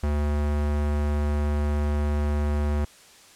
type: tone with low-pass filter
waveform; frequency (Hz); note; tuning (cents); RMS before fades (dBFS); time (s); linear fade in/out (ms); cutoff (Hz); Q
square; 73.6; D2; +4; -24; 0.03-2.85; 5; 1900; 0.62
effects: white hiss -51 dBFS RMS until 3.35 s + low-pass 9000 Hz 12 dB/octave